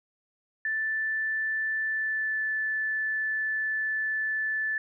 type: tone with pitch glide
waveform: sine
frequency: 1760 to 1747.8 Hz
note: A6 to A6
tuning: 0 to -12 cents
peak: -26 dBFS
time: 0.65-4.78 s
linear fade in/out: 2 ms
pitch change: -12 cents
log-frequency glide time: 1.86-2.42 s
effects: none